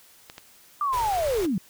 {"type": "clicks", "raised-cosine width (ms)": 0.2, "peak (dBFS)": -22, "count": 2, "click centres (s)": [0.299, 0.381]}
{"type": "linear sweep", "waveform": "sine", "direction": "down", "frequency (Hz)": [1200, 164.81], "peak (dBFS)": -22, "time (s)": [0.81, 1.58], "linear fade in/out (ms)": 2}
{"type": "band-stop noise", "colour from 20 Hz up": "pink", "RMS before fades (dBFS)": -35, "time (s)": [0.92, 1.47], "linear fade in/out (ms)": 20, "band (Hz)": [130, 370], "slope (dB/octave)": 96}
{"effects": ["white hiss -54 dBFS RMS until 1.69 s"]}